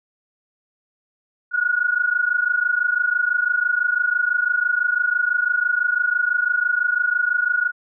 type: tone pair together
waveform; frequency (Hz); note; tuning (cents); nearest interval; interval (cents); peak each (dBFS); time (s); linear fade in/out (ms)
sine; 1441 / 1467; F#6 / F#6; -46 / -15; unison; 31; -20 / -20; 1.51-7.72; 50
effects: none